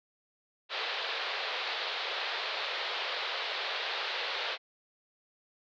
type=band-pass noise; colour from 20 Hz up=white; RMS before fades=-35 dBFS; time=0.69-4.58 s; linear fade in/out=50 ms; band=410 to 4300 Hz; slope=48 dB/octave; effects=none